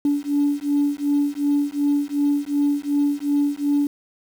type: beating tone pair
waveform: sine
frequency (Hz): 286.5 / 289.2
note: D4 / D4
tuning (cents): -43 / -27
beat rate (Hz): 2.7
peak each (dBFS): -20 / -20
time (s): 0.05-3.87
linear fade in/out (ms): 2
effects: tanh soft clip ceiling -12 dBFS + 7-bit